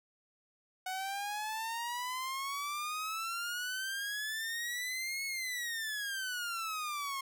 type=exponential two-way sweep; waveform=sawtooth; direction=up then down; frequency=740 to 2200 to 1072 Hz; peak=-32 dBFS; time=0.86-7.21 s; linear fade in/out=5 ms; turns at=5.25 s; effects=none